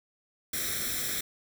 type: noise with comb filter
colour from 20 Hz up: white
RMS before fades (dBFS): -32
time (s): 0.53-1.21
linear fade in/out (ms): 5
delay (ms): 0.53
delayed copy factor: +0.85
effects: none